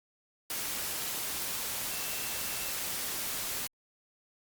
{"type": "tone in noise", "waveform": "sine", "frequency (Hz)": 2680, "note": "E7", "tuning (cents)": 28, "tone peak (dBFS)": -46, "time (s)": [1.91, 2.73], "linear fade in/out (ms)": 2, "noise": "white", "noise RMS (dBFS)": -35, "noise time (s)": [0.5, 3.67], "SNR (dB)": -14, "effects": ["Opus 48 kbps"]}